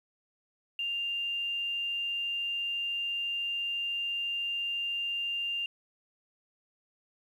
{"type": "tone with quantisation", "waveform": "sine", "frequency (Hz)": 2794, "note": "F7", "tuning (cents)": 0, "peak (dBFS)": -30, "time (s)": [0.79, 5.66], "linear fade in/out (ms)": 2, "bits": 10, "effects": []}